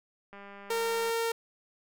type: click train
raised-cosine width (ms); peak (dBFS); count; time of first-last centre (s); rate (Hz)
0.5; -33; 155; 0.33-1.1; 200
type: tone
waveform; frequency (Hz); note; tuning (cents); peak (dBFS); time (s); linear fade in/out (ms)
sawtooth; 458.9; A#4; -27; -24; 0.7-1.32; 5
effects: none